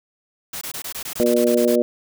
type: noise bursts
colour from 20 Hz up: white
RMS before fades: -30 dBFS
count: 12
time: 0.53-1.757 s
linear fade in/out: 5 ms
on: 83 ms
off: 21 ms
type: harmonic tone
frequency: 120 Hz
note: B2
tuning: 49 cents flat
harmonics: 2 / 3 / 4 / 5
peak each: -20 / -20 / -20 / -20 dBFS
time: 1.2-1.82 s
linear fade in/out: 0 ms
effects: none